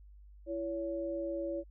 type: tone pair together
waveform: sine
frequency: 334.8 / 563.1 Hz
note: E4 / C#5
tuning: +27 / +27 cents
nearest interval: major sixth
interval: 900 cents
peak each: -37 / -36 dBFS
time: 0.46-1.64 s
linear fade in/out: 50 ms
effects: added 50 Hz sine -52 dBFS peak until 1.7 s